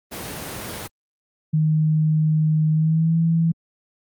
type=noise; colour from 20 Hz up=pink; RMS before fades=-31 dBFS; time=0.11-0.88 s; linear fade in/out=20 ms
type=tone with pitch glide; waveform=sine; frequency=155.56 to 164.81 Hz; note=D#3 to E3; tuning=0 to 0 cents; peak=-15 dBFS; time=1.53-3.52 s; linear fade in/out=10 ms; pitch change=+100 cents; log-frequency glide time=2.72-3.17 s
effects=high-pass 80 Hz 12 dB/octave + Opus 24 kbps